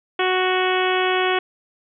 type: harmonic tone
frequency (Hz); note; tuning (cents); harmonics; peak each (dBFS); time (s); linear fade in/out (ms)
370; F#4; 0; 1 / 2 / 3 / 4 / 5 / 6 / 7 / 8 / 9; -21 / -24 / -26 / -27 / -28 / -29 / -29 / -30 / -31; 0.19-1.39; 5
effects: none